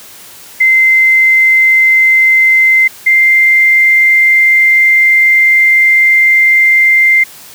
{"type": "tone pair in turn", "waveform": "sine", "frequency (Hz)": [2074, 2092], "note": ["C7", "C7"], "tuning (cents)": [-16, -1], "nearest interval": "unison", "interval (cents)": 15, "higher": "second", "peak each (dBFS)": -4, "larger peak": "neither", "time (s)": [[0.6, 2.88], [3.06, 7.24]], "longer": "second", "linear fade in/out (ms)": 10, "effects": ["white hiss -34 dBFS RMS until 7.54 s", "high-pass 60 Hz 12 dB/octave"]}